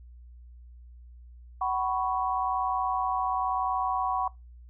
sine chord, F# suspended fourth, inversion none, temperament equal with one note detuned, 752.1 / 987.8 / 1108.7 Hz, F#5 / B5 / C#6, +28 / 0 / 0 cents, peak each -29 / -31 / -30 dBFS, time 1.61-4.28 s, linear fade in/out 5 ms, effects noise-tail reverb RT60 0.2 s tail -22 dB re dry + added 60 Hz sine -46 dBFS peak until 4.69 s

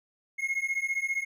triangle beating tone pair, 2153 / 2168 Hz, C7 / C#7, +49 / -39 cents, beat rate 15 Hz, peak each -29 dBFS, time 0.38-1.25 s, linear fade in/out 20 ms, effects none

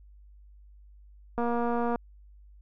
click train, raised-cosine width 1 ms, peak -17 dBFS, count 138, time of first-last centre 1.38-1.958 s, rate 237 Hz, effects added 50 Hz sine -50 dBFS peak until 2.61 s

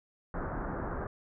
pink low-pass noise, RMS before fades -36 dBFS, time 0.34-1.07 s, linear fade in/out 2 ms, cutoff 1600 Hz, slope 48 dB/octave, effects none

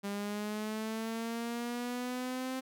sawtooth linear sweep, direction up, 199.8 to 261.6 Hz, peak -31 dBFS, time 0.03-2.61 s, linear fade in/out 20 ms, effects none

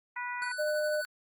harmonic tone, 490 Hz, B4, 14 cents flat, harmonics 2 / 3 / 4 / 5, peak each -37 / -39 / -39 / -44 dBFS, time 0.16-0.52 s, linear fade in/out 5 ms
square tone with tremolo, 1491 Hz, F#6, 13 cents sharp, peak -34 dBFS, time 0.42-1.05 s, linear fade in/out 0 ms, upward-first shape sine, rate 12 Hz, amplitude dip 35%
sine tone, 606 Hz, D#5, 46 cents flat, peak -28 dBFS, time 0.58-1.02 s, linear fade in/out 20 ms
effects Opus 32 kbps

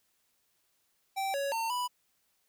square tone with pitch steps, 777 / 558 / 907 / 987 Hz, G5 / C#5 / A#5 / B5, -16 / +11 / -48 / -1 cents, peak -31 dBFS, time 1.16-1.88 s, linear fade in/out 20 ms, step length 180 ms, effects white hiss -74 dBFS RMS until 2.48 s

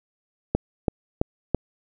click train, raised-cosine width 2 ms, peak -6 dBFS, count 4, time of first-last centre 0.55-1.547 s, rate 3.01 Hz, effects none

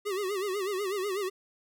square tone with vibrato, 392 Hz, G4, in tune, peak -30 dBFS, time 0.05-1.3 s, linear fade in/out 20 ms, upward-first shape sine, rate 8.1 Hz, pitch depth 120 cents each way, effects none

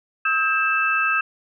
sine tone cluster, 1284 / 1594 / 2641 Hz, E6 / G6 / E7, -46 / +28 / +3 cents, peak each -22 dBFS, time 0.25-1.21 s, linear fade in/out 5 ms, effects none

